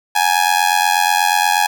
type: tone with amplitude modulation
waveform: sawtooth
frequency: 833 Hz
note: G#5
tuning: 5 cents sharp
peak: -5 dBFS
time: 0.15-1.67 s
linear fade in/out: 10 ms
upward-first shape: sine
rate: 88.3 Hz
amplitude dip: 85%
effects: none